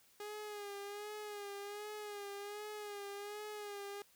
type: tone with vibrato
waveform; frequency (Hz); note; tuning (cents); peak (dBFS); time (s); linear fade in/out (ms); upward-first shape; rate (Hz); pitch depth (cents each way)
sawtooth; 412; G#4; -14; -40; 0.2-4.02; 2; sine; 1.3; 47
effects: white hiss -68 dBFS RMS until 4.15 s